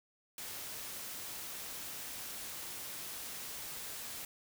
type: noise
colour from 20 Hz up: white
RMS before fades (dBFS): -44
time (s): 0.38-4.25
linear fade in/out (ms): 2
effects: none